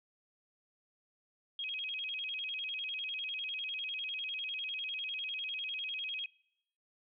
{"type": "tone with vibrato", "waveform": "sine", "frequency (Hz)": 2875, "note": "F7", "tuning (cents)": 50, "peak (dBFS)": -36, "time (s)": [1.59, 6.26], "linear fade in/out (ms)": 2, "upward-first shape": "square", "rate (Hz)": 10, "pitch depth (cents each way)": 220, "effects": ["noise-tail reverb RT60 0.8 s tail -25 dB re dry"]}